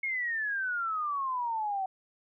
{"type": "exponential sweep", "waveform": "sine", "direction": "down", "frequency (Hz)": [2185, 750], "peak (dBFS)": -29, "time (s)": [0.03, 1.86], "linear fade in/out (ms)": 5, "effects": []}